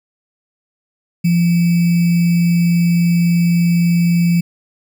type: tone with sample-and-hold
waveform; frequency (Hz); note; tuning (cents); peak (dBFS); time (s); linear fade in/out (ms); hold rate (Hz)
sine; 171.8; F3; -28; -10; 1.24-4.41; 10; 2450
effects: none